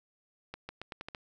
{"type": "accelerating click train", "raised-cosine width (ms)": 0.3, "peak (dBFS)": -24, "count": 7, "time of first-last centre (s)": [0.54, 1.148], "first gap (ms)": 150, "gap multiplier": 0.84, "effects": []}